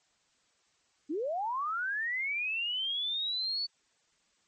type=linear sweep; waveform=sine; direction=up; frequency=270 to 4500 Hz; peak=-30 dBFS; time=1.09-3.67 s; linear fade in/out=20 ms; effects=white hiss -71 dBFS RMS until 4.47 s + MP3 32 kbps